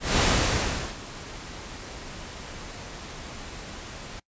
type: noise with ADSR envelope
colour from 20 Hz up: pink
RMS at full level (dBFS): -20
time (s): 0-4.2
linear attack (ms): 180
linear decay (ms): 770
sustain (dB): -19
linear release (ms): 10
effects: noise-tail reverb RT60 0.1 s tail -23 dB re dry + resampled to 16000 Hz